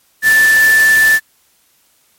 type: tone in noise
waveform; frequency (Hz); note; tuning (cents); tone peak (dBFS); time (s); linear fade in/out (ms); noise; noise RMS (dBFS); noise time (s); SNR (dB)
sine; 1760; A6; 0; -6; 0.22-1.2; 50; white; -20; 0.22-1.2; +11
effects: white hiss -55 dBFS RMS until 2.18 s + MP3 64 kbps